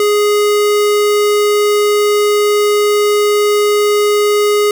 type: tone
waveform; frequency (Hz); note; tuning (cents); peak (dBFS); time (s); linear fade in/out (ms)
square; 415.3; G#4; 0; -10; 0-4.71; 2
effects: none